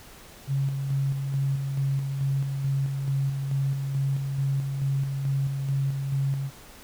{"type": "tone with tremolo", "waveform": "sine", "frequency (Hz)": 137.1, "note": "C#3", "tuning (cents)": -19, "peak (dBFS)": -22, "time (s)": [0.47, 6.51], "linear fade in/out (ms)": 50, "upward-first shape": "square", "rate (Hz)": 2.3, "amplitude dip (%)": 40, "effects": ["pink hiss -48 dBFS RMS until 6.83 s"]}